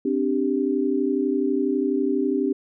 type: chord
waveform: sine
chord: C suspended second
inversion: none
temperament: equal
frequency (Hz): 261.6 / 293.7 / 392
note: C4 / D4 / G4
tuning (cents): 0 / 0 / 0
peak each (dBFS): -24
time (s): 0.05-2.53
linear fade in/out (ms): 5
effects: none